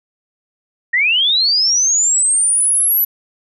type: linear sweep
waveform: sine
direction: up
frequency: 1830 to 12000 Hz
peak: -11 dBFS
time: 0.93-3.05 s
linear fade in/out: 10 ms
effects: none